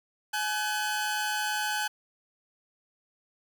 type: tone pair together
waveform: sawtooth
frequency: 844.6 / 1518 Hz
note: G#5 / F#6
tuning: +29 / +44 cents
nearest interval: minor seventh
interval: 1015 cents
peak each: -27 / -27 dBFS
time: 0.33-1.88 s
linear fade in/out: 10 ms
effects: none